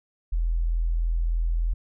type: tone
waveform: sine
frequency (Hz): 41.68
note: E1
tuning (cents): +20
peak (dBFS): -21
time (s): 0.32-1.74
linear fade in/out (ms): 10
effects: none